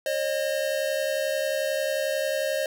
square tone pair together, 540.8 / 612 Hz, C#5 / D#5, -43 / -29 cents, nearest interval major second, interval 214 cents, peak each -28 dBFS, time 0.06-2.66 s, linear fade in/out 2 ms, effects none

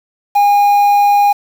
triangle tone with quantisation, 815 Hz, G#5, 33 cents flat, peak -5 dBFS, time 0.35-1.33 s, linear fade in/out 10 ms, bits 5, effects none

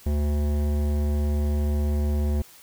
sine tone with hard clipping, 73.6 Hz, D2, 4 cents sharp, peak -23 dBFS, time 0.06-2.42 s, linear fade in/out 5 ms, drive 15 dB, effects white hiss -50 dBFS RMS until 2.62 s

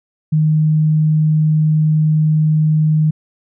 sine tone, 154.9 Hz, D#3, 7 cents flat, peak -10 dBFS, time 0.32-3.11 s, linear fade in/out 10 ms, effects none

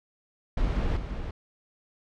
brown noise with echo, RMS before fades -26 dBFS, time 0.57-0.97 s, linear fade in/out 5 ms, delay 340 ms, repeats 1, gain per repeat -7 dB, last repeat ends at 1.31 s, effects low-pass 4000 Hz 12 dB/octave

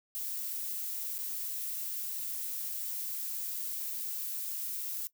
violet noise with dropouts, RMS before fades -37 dBFS, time 0.15-5.07 s, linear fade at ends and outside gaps 0 ms, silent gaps 1.181-1.188 s, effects noise-tail reverb RT60 0.1 s tail -18 dB re dry

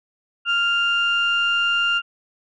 sine tone pair together, 1396.9 / 2794 Hz, F6 / F7, 0 / 0 cents, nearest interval octave, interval 1200 cents, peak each -19 dBFS, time 0.45-2.02 s, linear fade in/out 50 ms, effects tanh soft clip ceiling -11 dBFS

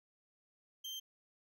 35% pulse tone, 3144 Hz, G7, 4 cents sharp, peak -40 dBFS, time 0.84-1 s, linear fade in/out 10 ms, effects none

